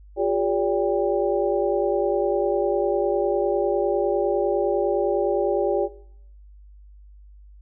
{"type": "tone cluster", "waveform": "sine", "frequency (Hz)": [355.2, 405.1, 572, 797], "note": ["F4", "G#4", "D5", "G5"], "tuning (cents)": [29, -43, -46, 28], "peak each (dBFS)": [-25, -23, -24, -29], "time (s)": [0.16, 5.89], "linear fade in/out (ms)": 50, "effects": ["noise-tail reverb RT60 0.7 s tail -20 dB re dry", "added 50 Hz sine -44 dBFS peak until 7.61 s"]}